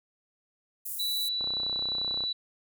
pink high-pass noise, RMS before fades -36 dBFS, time 0.85-1.29 s, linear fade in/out 10 ms, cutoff 10000 Hz, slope 24 dB/octave
sine tone, 3951 Hz, B7, in tune, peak -28 dBFS, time 0.99-2.33 s, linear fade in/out 10 ms
click train, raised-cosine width 1 ms, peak -28 dBFS, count 27, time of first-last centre 1.41-2.238 s, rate 31.4 Hz
effects none

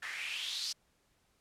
white noise with band-pass filter sweep, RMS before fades -39 dBFS, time 0.02-0.73 s, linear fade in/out 10 ms, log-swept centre 1700 to 5000 Hz, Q 4.3, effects pink hiss -73 dBFS RMS until 1.4 s + low-pass 12000 Hz 12 dB/octave

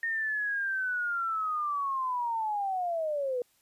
sine linear sweep, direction down, 1844 to 480.3 Hz, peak -28 dBFS, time 0.03-3.42 s, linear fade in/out 2 ms, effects white hiss -68 dBFS RMS until 3.61 s + resampled to 32000 Hz

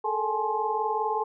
sine tone cluster, 430.1 / 449.6 / 812 / 857 / 1055 Hz, A4 / A4 / G#5 / A5 / C6, -39 / +37 / -39 / -46 / +14 cents, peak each -32 / -34 / -36 / -27 / -32 dBFS, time 0.04-1.24 s, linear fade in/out 10 ms, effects none

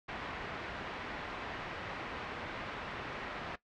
white low-pass noise, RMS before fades -42 dBFS, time 0.08-3.56 s, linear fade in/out 10 ms, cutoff 1900 Hz, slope 12 dB/octave, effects noise-tail reverb RT60 0.1 s tail -17 dB re dry + low-pass 4000 Hz 12 dB/octave

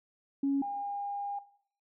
sine tone pair in turn, 277.2 / 807.9 Hz, C#4 / G#5, 0 / -48 cents, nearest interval octave + perfect fifth, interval 1852 cents, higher second, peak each -25 / -33 dBFS, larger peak first, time 0.43-0.62 / 0.62-1.39 s, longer second, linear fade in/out 5 ms, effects noise-tail reverb RT60 0.6 s tail -17 dB re dry + tanh soft clip ceiling -21 dBFS

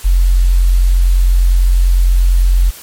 sine tone with quantisation, 44.41 Hz, F1, 30 cents sharp, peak -6 dBFS, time 0.04-2.71 s, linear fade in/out 20 ms, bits 6, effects white hiss -34 dBFS RMS until 2.82 s + MP3 64 kbps

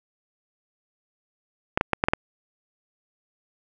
clicks, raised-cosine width 0.5 ms, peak -4 dBFS, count 6, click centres 1.775 / 1.811 / 1.933 / 2.039 / 2.085 / 2.135 s, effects none

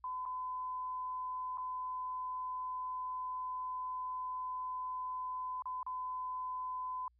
sine tone with dropouts, 1013 Hz, B5, 44 cents sharp, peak -37 dBFS, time 0.04-7.08 s, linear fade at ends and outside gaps 2 ms, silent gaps 0.254-0.26 / 1.574-1.581 / 5.622-5.656 / 5.83-5.864 s, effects added 60 Hz sine -68 dBFS peak until 7.19 s

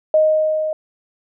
sine tone with level ramp, 622.3 Hz, D#5, in tune, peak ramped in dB -9 to -19 dBFS, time 0.14-0.73 s, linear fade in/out 2 ms, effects none

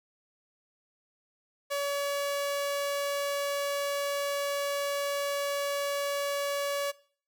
sawtooth tone, 567 Hz, C#5, 39 cents sharp, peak -25 dBFS, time 1.7-6.92 s, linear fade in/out 20 ms, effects noise-tail reverb RT60 0.5 s tail -21 dB re dry

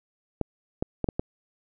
clicks, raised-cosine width 2 ms, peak -12 dBFS, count 5, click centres 0.413 / 0.825 / 1.043 / 1.088 / 1.195 s, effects none

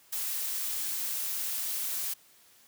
blue noise, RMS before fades -33 dBFS, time 0.12-2.14 s, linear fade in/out 10 ms, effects white hiss -60 dBFS RMS until 2.67 s + high-pass 80 Hz 12 dB/octave

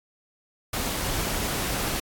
pink noise, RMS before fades -28 dBFS, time 0.73-2 s, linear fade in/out 5 ms, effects AAC 64 kbps

